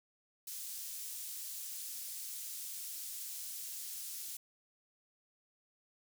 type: high-pass noise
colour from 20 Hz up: pink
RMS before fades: -44 dBFS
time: 0.47-4.37 s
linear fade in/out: 5 ms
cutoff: 7000 Hz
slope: 12 dB/octave
effects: none